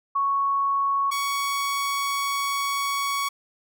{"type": "tone pair in turn", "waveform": ["sine", "sawtooth"], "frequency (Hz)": [1108.7, 1119], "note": ["C#6", "C#6"], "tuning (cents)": [0, 16], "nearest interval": "unison", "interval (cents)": 16, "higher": "second", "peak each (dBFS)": -20, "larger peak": "neither", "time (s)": [[0.15, 1.11], [1.11, 3.29]], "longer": "second", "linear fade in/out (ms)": 10, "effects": []}